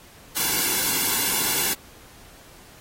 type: noise with comb filter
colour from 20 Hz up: white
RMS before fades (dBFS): -23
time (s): 0.36-1.74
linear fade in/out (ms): 10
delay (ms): 1.6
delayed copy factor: -0.7
effects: pink hiss -49 dBFS RMS until 2.8 s + AAC 48 kbps